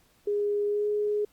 sine tone with pitch glide, 411.4 to 417.4 Hz, G#4 to G#4, -16 to +9 cents, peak -24 dBFS, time 0.27-1.25 s, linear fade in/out 5 ms, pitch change +25 cents, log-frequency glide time 0.66-0.87 s, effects pink hiss -64 dBFS RMS until 1.32 s + Opus 48 kbps

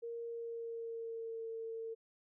sine tone with pitch glide, 466.2 to 452.1 Hz, A#4 to A4, 0 to +47 cents, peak -40 dBFS, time 0.02-1.95 s, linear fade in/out 20 ms, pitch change -53 cents, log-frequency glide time 0.26-1.48 s, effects none

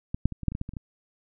clicks, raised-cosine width 5 ms, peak -16 / -8 / -22 / -24 / -9 / -23 / -19 / -17 / -23 / -29 / -22 dBFS, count 11, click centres 0.145 / 0.256 / 0.323 / 0.433 / 0.483 / 0.52 / 0.551 / 0.614 / 0.691 / 0.736 / 0.768 s, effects none

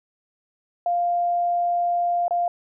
sine tone with dropouts, 698.5 Hz, F5, in tune, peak -19 dBFS, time 0.86-2.48 s, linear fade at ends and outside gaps 2 ms, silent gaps 2.281-2.308 s, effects none

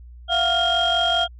sine tone cluster, 683 / 728 / 1404 / 3228 Hz, F5 / F#5 / F6 / G#7, -39 / -28 / +9 / -50 cents, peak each -21 / -24 / -24 / -19 dBFS, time 0.28-1.28 s, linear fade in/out 50 ms, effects tanh soft clip ceiling -12 dBFS + added 60 Hz sine -39 dBFS peak until 1.39 s

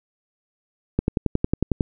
click train, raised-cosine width 3 ms, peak -6 dBFS, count 10, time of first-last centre 0.99-1.808 s, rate 11 Hz, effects none

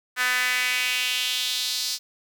sawtooth tone with high-pass filter sweep, 250.7 Hz, B3, 26 cents sharp, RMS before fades -25 dBFS, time 0.16-1.99 s, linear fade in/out 50 ms, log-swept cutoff 1600 to 4800 Hz, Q 2.9, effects 8-bit

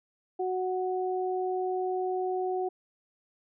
sine tone pair together, 370 / 740 Hz, F#4 / F#5, 0 / 0 cents, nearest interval octave, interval 1200 cents, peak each -29 / -32 dBFS, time 0.39-2.69 s, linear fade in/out 10 ms, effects none

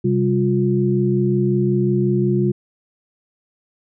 sine tone cluster, 131.5 / 197 / 355.2 Hz, C3 / G3 / F4, +9 / +9 / +29 cents, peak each -19 dBFS, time 0.04-2.52 s, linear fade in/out 10 ms, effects none

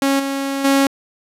sawtooth tone with level steps, 274.5 Hz, C#4, 17 cents flat, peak -10 / -16 / -8 dBFS, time 0.02-0.87 s, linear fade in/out 2 ms, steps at 0.19 / 0.64 s, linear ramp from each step 10 ms, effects resampled to 32000 Hz

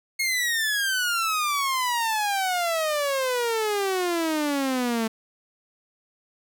sawtooth exponential sweep, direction down, 2173 to 220 Hz, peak -19 dBFS, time 0.19-5.08 s, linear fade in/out 10 ms, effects none

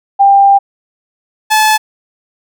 sine / sawtooth tone pair in turn, 794 / 864.3 Hz, G5 / A5, +22 / -31 cents, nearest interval minor second, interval 147 cents, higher second, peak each -3 dBFS, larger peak neither, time 0.19-0.59 / 1.5-1.78 s, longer first, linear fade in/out 20 ms, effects none

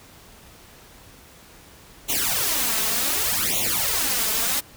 white noise with flanger, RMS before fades -23 dBFS, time 2.08-4.61 s, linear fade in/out 20 ms, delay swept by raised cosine 0.3 to 4.6 ms, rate 0.67 Hz, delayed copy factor +1, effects pink hiss -48 dBFS RMS until 4.76 s

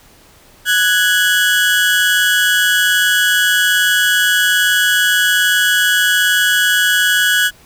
30% pulse tone pair together, 1480 / 1661.2 Hz, F#6 / G#6, 0 / 0 cents, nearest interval major second, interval 200 cents, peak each -11 dBFS, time 0.65-7.51 s, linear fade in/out 50 ms, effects pink hiss -46 dBFS RMS until 7.65 s

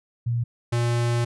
sine / square tone pair in turn, 118.4 / 118.93 Hz, A#2 / A#2, +27 / +35 cents, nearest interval unison, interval 8 cents, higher second, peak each -21 dBFS, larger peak neither, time 0.26-0.44 / 0.72-1.25 s, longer second, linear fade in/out 10 ms, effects resampled to 24000 Hz

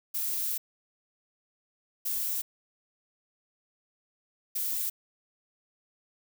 violet noise bursts at uneven times, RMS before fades -31 dBFS, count 3, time 0.14-0.58 / 2.05-2.42 / 4.55-4.9 s, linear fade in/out 10 ms, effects none

